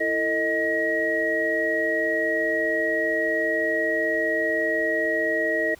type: tone cluster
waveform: sine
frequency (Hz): 331.3 / 447 / 624 / 1899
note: E4 / A4 / D#5 / A#6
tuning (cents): +9 / +27 / +5 / +32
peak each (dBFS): -29 / -29 / -26 / -24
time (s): 0-5.75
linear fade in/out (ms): 10
effects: pink hiss -52 dBFS RMS until 5.79 s